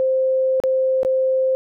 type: tone with dropouts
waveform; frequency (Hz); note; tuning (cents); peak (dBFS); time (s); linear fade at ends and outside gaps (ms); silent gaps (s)
sine; 523.3; C5; 0; -15; 0-1.55; 0; 0.601-0.637 / 1.032-1.049
effects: none